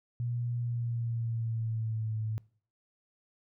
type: tone with pitch glide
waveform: sine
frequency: 120 to 109.41 Hz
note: B2 to A2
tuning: -49 to -9 cents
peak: -30 dBFS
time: 0.2-2.38 s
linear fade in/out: 0 ms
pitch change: -160 cents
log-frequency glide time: 0.59-2.16 s
effects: noise-tail reverb RT60 0.5 s tail -24 dB re dry